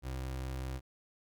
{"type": "tone", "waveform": "30% pulse", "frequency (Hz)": 65.1, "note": "C2", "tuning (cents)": -8, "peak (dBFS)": -34, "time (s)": [0.02, 0.81], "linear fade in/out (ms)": 50, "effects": []}